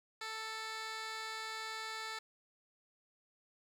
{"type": "tone with band-pass filter", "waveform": "15% pulse", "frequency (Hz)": 441.2, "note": "A4", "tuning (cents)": 5, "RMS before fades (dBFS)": -43, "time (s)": [0.21, 2.19], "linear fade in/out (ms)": 5, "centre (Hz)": 3200, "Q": 0.91, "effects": ["11-bit"]}